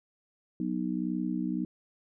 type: chord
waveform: sine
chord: B major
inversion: second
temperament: just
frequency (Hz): 185.21 / 246.9 / 308.7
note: F#3 / B3 / D#4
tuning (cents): +2 / 0 / -14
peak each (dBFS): -33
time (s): 0.6-1.65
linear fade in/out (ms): 2
effects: none